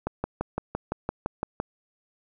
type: click train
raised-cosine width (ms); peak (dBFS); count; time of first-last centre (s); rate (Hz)
1; -13; 10; 0.07-1.601; 5.88
effects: none